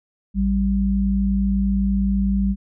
sine tone pair together, 55.83 / 196 Hz, A1 / G3, +26 / 0 cents, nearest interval octave + minor seventh, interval 2174 cents, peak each -21 / -18 dBFS, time 0.34-2.56 s, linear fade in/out 50 ms, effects none

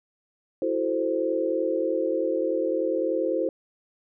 sine chord, F# half-diminished seventh, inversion third, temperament equal, 329.6 / 370 / 440 / 523.3 Hz, E4 / F#4 / A4 / C5, 0 / 0 / 0 / 0 cents, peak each -28 / -30 / -30 / -26 dBFS, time 0.62-3.49 s, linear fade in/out 2 ms, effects none

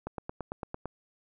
click train, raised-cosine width 1 ms, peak -21 dBFS, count 8, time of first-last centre 0.07-0.857 s, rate 8.9 Hz, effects none

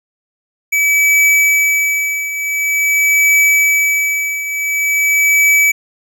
square tone with tremolo, 2293 Hz, D7, 42 cents flat, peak -8 dBFS, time 0.72-5.72 s, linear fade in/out 10 ms, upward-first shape triangle, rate 0.47 Hz, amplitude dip 75%, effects none

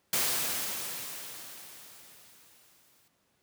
white noise with exponential decay, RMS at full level -27 dBFS, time 0.13-3.08 s, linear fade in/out 2 ms, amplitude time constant 640 ms, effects pink hiss -72 dBFS RMS until 3.42 s + high-pass 100 Hz 12 dB/octave

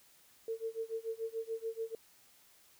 sine tone with tremolo, 450.8 Hz, A4, 42 cents sharp, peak -33 dBFS, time 0.48-1.95 s, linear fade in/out 2 ms, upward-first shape sine, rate 6.9 Hz, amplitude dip 95%, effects white hiss -64 dBFS RMS until 2.79 s

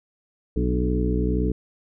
harmonic tone with a mistuned harmonic, 61.74 Hz, B1, in tune, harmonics 1 / 2 / 3 / 4 / 5 / 6 / 7, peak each -23 / -30 / -27 / -31 / -28 / -34 / -29 dBFS, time 0.56-1.52 s, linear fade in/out 5 ms, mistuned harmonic 5, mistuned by -48 cents, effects none

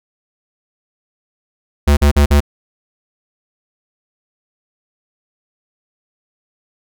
square tone bursts, 72.2 Hz, D2, 29 cents flat, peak -8 dBFS, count 4, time 1.87-2.405 s, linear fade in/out 10 ms, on 100 ms, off 45 ms, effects none

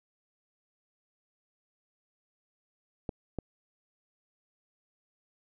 clicks, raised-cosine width 2 ms, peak -20 dBFS, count 2, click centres 3.092 / 3.387 s, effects none

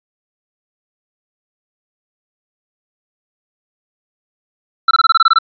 square tone bursts, 1337 Hz, E6, 24 cents sharp, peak -7 dBFS, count 10, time 4.88-5.387 s, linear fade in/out 5 ms, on 30 ms, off 23 ms, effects resampled to 11025 Hz

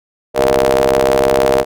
sawtooth ring-modulated tone, 66.3 Hz, C2, 23 cents sharp, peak -3 dBFS, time 0.34-1.65 s, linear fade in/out 50 ms, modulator 539 Hz, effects none

